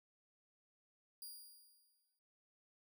10% pulse tone with exponential decay, 4816 Hz, D8, 43 cents sharp, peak -40 dBFS, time 1.22-2.19 s, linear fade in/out 2 ms, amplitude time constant 210 ms, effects none

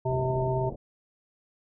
harmonic tone, 129.3 Hz, C3, 20 cents flat, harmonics 1 / 3 / 5 / 7, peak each -28 / -30 / -31 / -33 dBFS, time 0.05-0.7 s, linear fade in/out 10 ms
pink low-pass noise, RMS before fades -38 dBFS, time 0.09-0.76 s, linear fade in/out 10 ms, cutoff 730 Hz, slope 48 dB/octave
effects none

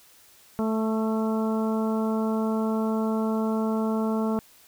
harmonic tone with a mistuned harmonic, 220 Hz, A3, in tune, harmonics 1 / 2 / 3 / 4 / 5 / 6, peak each -24 / -30 / -34 / -36 / -38 / -40 dBFS, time 0.59-4.39 s, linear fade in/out 0 ms, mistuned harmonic 6, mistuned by +25 cents, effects white hiss -55 dBFS RMS until 4.67 s

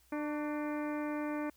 harmonic tone with a mistuned harmonic, 298.5 Hz, D4, 28 cents sharp, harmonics 1 / 2 / 3 / 4 / 5 / 6 / 7 / 8, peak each -35 / -41 / -45 / -47 / -49 / -51 / -52 / -53 dBFS, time 0.12-1.5 s, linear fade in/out 5 ms, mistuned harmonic 4, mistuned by -50 cents, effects added 60 Hz sine -68 dBFS peak until 1.56 s + white hiss -68 dBFS RMS until 1.56 s

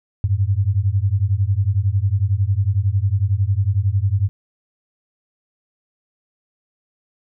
sine beating tone pair, 93.4 / 104.4 Hz, F#2 / G#2, +17 / +10 cents, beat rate 11 Hz, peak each -18 dBFS, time 0.24-4.29 s, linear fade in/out 0 ms, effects none

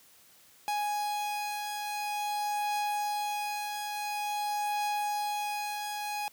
45% pulse beating tone pair, 830.6 / 831.08 Hz, G#5 / G#5, 0 / +1 cents, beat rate 0.48 Hz, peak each -40 / -31 dBFS, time 0.68-6.28 s, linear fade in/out 0 ms, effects white hiss -59 dBFS RMS until 6.32 s + high-pass 80 Hz 12 dB/octave

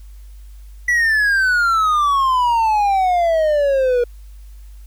triangle exponential sweep, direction down, 1968 to 476.5 Hz, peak -11 dBFS, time 0.88-4.04 s, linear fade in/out 5 ms, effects added 50 Hz sine -35 dBFS peak until 4.86 s + white hiss -56 dBFS RMS until 4.86 s

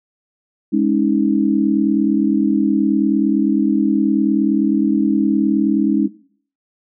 sine chord, Ab suspended fourth, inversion none, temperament equal with one note detuned, 207.7 / 277.2 / 316.4 Hz, Ab3 / Db4 / Eb4, 0 / 0 / +29 cents, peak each -17 dBFS, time 0.72-6.08 s, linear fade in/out 20 ms, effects noise-tail reverb RT60 0.5 s tail -17 dB re dry

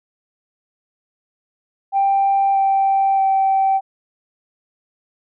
sine tone with pitch steps, 787 / 780.7 / 774.4 Hz, G5 / G5 / G5, +7 / -7 / -21 cents, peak -12 dBFS, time 1.92-3.81 s, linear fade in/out 50 ms, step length 630 ms, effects tanh soft clip ceiling -9 dBFS

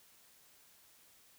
silence, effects white hiss -64 dBFS RMS until 1.38 s

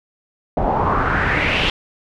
pink noise with low-pass filter sweep, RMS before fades -18 dBFS, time 0.57-1.7 s, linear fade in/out 2 ms, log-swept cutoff 700 to 3200 Hz, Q 3.9, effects none

